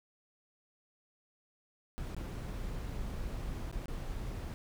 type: noise with dropouts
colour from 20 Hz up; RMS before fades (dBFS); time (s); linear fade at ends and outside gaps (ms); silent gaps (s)
brown; -39; 1.98-4.54; 0; 2.148-2.166 / 3.714-3.726 / 3.857-3.882
effects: none